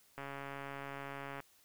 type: click train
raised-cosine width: 0.5 ms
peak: -29 dBFS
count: 171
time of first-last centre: 0.18-1.403 s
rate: 139 Hz
effects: white hiss -67 dBFS RMS until 1.64 s